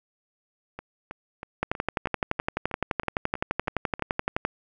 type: two click trains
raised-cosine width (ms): 0.5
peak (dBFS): -21 / -9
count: 11 / 34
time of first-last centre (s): 0.79-3.995 / 1.63-4.451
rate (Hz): 3.12 / 11.7
effects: none